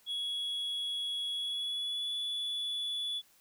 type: tone with pitch glide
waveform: sine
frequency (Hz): 3350 to 3432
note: G#7 to A7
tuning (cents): +14 to -44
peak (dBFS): -30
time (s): 0.06-3.22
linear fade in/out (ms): 50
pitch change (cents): +42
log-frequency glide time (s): 1.32-2.12
effects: tanh soft clip ceiling -32 dBFS + white hiss -65 dBFS RMS until 3.4 s